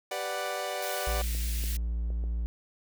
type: chord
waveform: sawtooth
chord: G major seventh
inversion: none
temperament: equal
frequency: 392 / 493.9 / 587.3 / 740 Hz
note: G4 / B4 / D5 / F#5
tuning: 0 / 0 / 0 / 0 cents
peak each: -37 / -35 / -31 / -32 dBFS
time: 0.11-1.22 s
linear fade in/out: 5 ms
type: high-pass noise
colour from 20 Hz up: white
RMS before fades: -39 dBFS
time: 0.82-1.77 s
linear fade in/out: 5 ms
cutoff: 1800 Hz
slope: 24 dB/octave
type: tone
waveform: triangle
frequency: 57.4 Hz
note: A#1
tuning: 26 cents flat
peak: -26 dBFS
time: 1.07-2.46 s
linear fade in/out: 0 ms
type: clicks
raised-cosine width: 2 ms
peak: -32 dBFS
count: 4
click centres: 1.349 / 1.639 / 2.104 / 2.239 s
effects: none